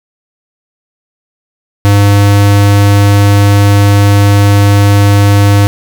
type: tone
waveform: square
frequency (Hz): 101.2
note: G#2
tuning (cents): -44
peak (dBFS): -4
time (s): 1.85-5.67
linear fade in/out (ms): 0
effects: none